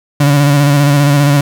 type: tone with vibrato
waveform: 35% pulse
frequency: 143.4 Hz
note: D3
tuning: 41 cents flat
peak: -5 dBFS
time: 0.2-1.41 s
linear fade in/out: 5 ms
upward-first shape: square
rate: 15 Hz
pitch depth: 32 cents each way
effects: 7-bit